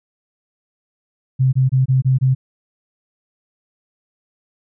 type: tone bursts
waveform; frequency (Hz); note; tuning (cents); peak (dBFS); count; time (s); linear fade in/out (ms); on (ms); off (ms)
sine; 130.81; C3; 0; -11; 6; 1.39-2.35; 20; 140; 24
effects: none